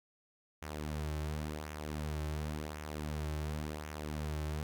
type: tone with flanger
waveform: sawtooth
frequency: 76 Hz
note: D#2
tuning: 40 cents flat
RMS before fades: -39 dBFS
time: 0.62-4.63 s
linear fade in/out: 0 ms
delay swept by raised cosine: 0.22 to 4.22 ms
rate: 0.92 Hz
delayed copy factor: -0.55
effects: none